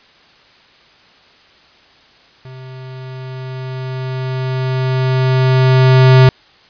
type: tone with level ramp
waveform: square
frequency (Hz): 130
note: C3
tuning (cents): -11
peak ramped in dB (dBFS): -32 to -4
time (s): 2.45-6.29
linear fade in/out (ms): 2
effects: white hiss -47 dBFS RMS until 6.69 s + resampled to 11025 Hz